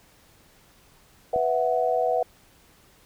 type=chord; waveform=sine; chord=B suspended fourth; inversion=none; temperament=equal; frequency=493.9 / 659.3 / 740 Hz; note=B4 / E5 / F#5; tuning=0 / 0 / 0 cents; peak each=-25 dBFS; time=1.33-2.23 s; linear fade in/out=5 ms
type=click; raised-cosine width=2 ms; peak=-22 dBFS; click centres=1.361 s
effects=pink hiss -57 dBFS RMS until 3.05 s